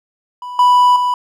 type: tone with level steps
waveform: triangle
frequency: 987.8 Hz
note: B5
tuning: in tune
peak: -23 / -5 / -11 dBFS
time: 0.42-1.14 s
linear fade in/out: 2 ms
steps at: 0.59 / 0.96 s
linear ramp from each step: 2 ms
effects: none